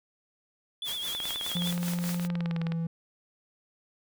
triangle tone with vibrato, 3380 Hz, G#7, 30 cents sharp, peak -31 dBFS, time 0.82-1.71 s, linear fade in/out 2 ms, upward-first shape sine, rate 9.6 Hz, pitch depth 68 cents each way
white noise with tremolo, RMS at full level -37 dBFS, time 0.84-2.28 s, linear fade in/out 50 ms, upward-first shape sine, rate 5 Hz, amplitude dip 70%
click train, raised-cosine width 0.3 ms, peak -21 dBFS, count 31, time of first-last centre 1.15-2.721 s, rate 19.1 Hz
triangle tone with pitch glide, 174.61 to 165.76 Hz, F3 to E3, 0 to +10 cents, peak -26 dBFS, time 1.55-2.87 s, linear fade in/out 5 ms, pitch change -90 cents, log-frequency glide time 2.28-2.6 s
effects none

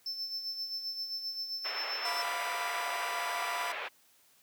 triangle tone with tremolo, 5300 Hz, E8, 9 cents sharp, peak -32 dBFS, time 0.06-2.22 s, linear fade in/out 2 ms, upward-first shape sine, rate 7.6 Hz, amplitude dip 55%
white band-pass noise, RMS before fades -39 dBFS, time 1.64-3.89 s, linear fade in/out 20 ms, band 480 to 2700 Hz, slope 24 dB/octave
30% pulse chord, B diminished, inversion second, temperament equal, 698.5 / 987.8 / 1174.7 Hz, F5 / B5 / D6, 0 / 0 / 0 cents, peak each -37 / -34 / -39 dBFS, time 2.05-3.72 s, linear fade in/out 2 ms
effects white hiss -65 dBFS RMS until 4.42 s + high-pass 100 Hz 12 dB/octave

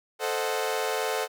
sawtooth chord, A diminished seventh, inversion none, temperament equal, 440 / 523.3 / 622.3 / 740 Hz, A4 / C5 / Eb5 / Gb5, 0 / 0 / 0 / 0 cents, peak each -26 / -28 / -31 / -29 dBFS, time 0.19-1.28 s, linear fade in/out 50 ms, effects none

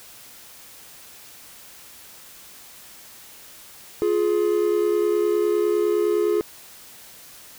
triangle tone pair together, 349.8 / 419.6 Hz, F4 / G#4, +3 / +18 cents, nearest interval minor third, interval 315 cents, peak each -20 / -18 dBFS, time 4.02-6.41 s, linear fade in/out 0 ms, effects white hiss -45 dBFS RMS until 7.58 s

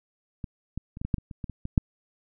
clicks, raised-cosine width 5 ms, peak -21 / -19 / -27 / -21 / -18 / -10 / -25 / -26 / -20 / -24 / -20 / -6 dBFS, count 12, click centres 0.442 / 0.776 / 0.971 / 1.015 / 1.05 / 1.142 / 1.183 / 1.312 / 1.442 / 1.497 / 1.654 / 1.778 s, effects none

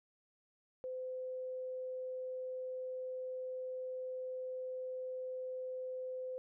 sine tone, 512 Hz, C5, 38 cents flat, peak -39 dBFS, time 0.84-6.38 s, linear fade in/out 0 ms, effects none

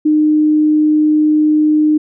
sine tone, 305.1 Hz, D#4, 34 cents flat, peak -8 dBFS, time 0.05-1.98 s, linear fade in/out 10 ms, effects none

